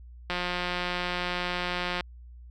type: click train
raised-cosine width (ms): 0.3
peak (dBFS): -14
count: 305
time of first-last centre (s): 0.3-2.008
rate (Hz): 178
effects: added 60 Hz sine -44 dBFS peak until 2.5 s